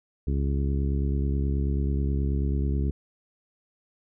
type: harmonic tone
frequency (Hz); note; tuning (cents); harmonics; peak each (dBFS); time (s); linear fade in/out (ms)
69.3; C#2; 0; 1 / 2 / 3 / 4 / 5 / 6; -24 / -30 / -34 / -36 / -38 / -40; 0.27-2.91; 5
effects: none